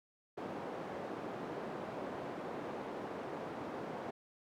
white band-pass noise, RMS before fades -43 dBFS, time 0.37-4.11 s, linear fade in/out 10 ms, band 190 to 660 Hz, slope 12 dB/octave, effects none

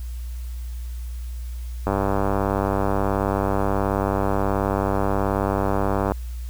click train, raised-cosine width 1 ms, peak -8 dBFS, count 420, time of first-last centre 1.87-6.119 s, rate 98.6 Hz, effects added 60 Hz sine -28 dBFS peak until 6.49 s + white hiss -50 dBFS RMS until 6.49 s

